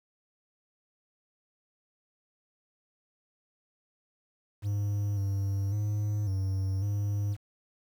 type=tone with pitch steps; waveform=triangle; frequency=102.2 / 98.6 / 104.5 / 95.9 / 102.2 Hz; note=G#2 / G2 / G#2 / G2 / G#2; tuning=-27 / +11 / +11 / -37 / -27 cents; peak=-25 dBFS; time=4.62-7.37 s; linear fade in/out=50 ms; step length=550 ms; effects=9-bit